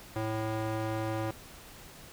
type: tone with band-pass filter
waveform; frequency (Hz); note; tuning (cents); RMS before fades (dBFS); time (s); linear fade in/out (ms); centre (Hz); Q
square; 110; A2; 0; -33; 0.16-1.31; 0; 640; 0.64
effects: pink hiss -50 dBFS RMS until 2.12 s